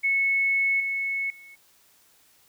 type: tone with level steps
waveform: sine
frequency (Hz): 2200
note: C#7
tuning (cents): -14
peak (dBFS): -20 / -25 / -45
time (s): 0.03-1.56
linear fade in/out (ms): 20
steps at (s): 0.8 / 1.3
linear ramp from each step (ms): 2
effects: white hiss -60 dBFS RMS until 2.48 s